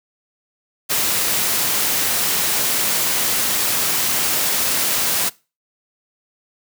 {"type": "noise", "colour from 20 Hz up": "white", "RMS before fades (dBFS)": -19, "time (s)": [0.89, 5.3], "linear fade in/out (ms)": 20, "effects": ["noise-tail reverb RT60 0.3 s tail -22 dB re dry", "high-pass 100 Hz 12 dB/octave"]}